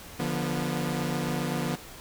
sawtooth chord, B diminished, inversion first, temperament equal with one note detuned, 146.83 / 174.61 / 243 Hz, D3 / F3 / B3, 0 / 0 / -28 cents, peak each -28 dBFS, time 0.19-1.76 s, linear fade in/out 10 ms, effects pink hiss -45 dBFS RMS until 2 s

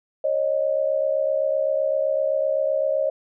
sine tone pair together, 547.2 / 615 Hz, C#5 / D#5, -23 / -20 cents, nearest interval major second, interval 203 cents, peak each -22 / -22 dBFS, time 0.24-3.1 s, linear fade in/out 5 ms, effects none

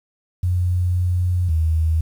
sine tone pair in turn, 89.6 / 80.06 Hz, F2 / D#2, +45 / +50 cents, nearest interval major second, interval 195 cents, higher first, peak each -16 / -15 dBFS, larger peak second, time 0.43-1.49 / 1.49-2.01 s, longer first, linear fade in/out 5 ms, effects 8-bit

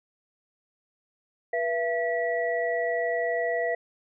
sine tone cluster, 485.1 / 673 / 1942 Hz, B4 / E5 / B6, -31 / +36 / -30 cents, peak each -29 / -27 / -31 dBFS, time 1.53-3.75 s, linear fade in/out 5 ms, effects none

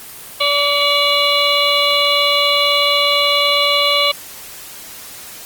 harmonic tone with a mistuned harmonic, 576 Hz, D5, 34 cents flat, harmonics 1 / 2 / 4 / 5 / 6 / 7, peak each -19 / -19 / -19 / -19 / -19 / -19 dBFS, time 0.4-4.12 s, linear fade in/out 10 ms, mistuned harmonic 4, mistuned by -34 cents, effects white hiss -34 dBFS RMS until 5.45 s + Opus 24 kbps

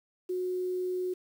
sine tone with quantisation, 365 Hz, F#4, 24 cents flat, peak -29 dBFS, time 0.29-1.14 s, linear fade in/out 10 ms, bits 9, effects none

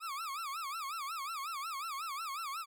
40% pulse tone with vibrato, 1211 Hz, D#6, 47 cents flat, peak -37 dBFS, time 0-2.66 s, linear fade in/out 50 ms, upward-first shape sine, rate 5.5 Hz, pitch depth 200 cents each way, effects none

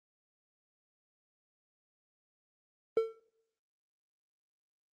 triangle tone with exponential decay, 449.7 Hz, A4, 38 cents sharp, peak -19 dBFS, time 2.97-3.2 s, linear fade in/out 2 ms, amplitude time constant 48 ms, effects noise-tail reverb RT60 0.6 s tail -19 dB re dry + Opus 32 kbps

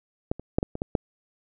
clicks, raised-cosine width 2 ms, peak -11 / -24 / -7 / -11 / -19 / -14 / -8 dBFS, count 7, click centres 0.315 / 0.396 / 0.585 / 0.629 / 0.754 / 0.819 / 0.952 s, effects none

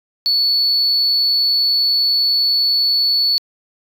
sine tone, 4435 Hz, C#8, in tune, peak -11 dBFS, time 0.26-3.38 s, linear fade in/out 0 ms, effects tanh soft clip ceiling -10 dBFS

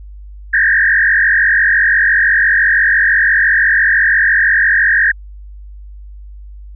sine tone with frequency modulation, 1731 Hz, A6, 29 cents flat, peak -8 dBFS, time 0.53-5.12 s, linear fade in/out 10 ms, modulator 45.9 Hz, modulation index 3.4, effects added 50 Hz sine -30 dBFS peak until 6.75 s

